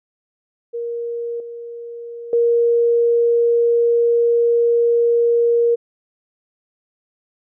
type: tone with level steps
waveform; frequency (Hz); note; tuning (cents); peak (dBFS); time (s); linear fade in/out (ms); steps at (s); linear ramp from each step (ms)
sine; 470.1; A#4; +15; -22 / -29 / -12; 0.73-5.76; 20; 1.4 / 2.33; 2
effects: none